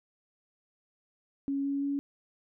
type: tone with pitch steps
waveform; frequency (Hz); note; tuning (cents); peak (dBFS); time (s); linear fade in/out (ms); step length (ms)
sine; 277.2 / 279.3 / 281.4; C#4 / C#4 / C#4; 0 / +13 / +26; -28; 1.48-1.99; 0; 170
effects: none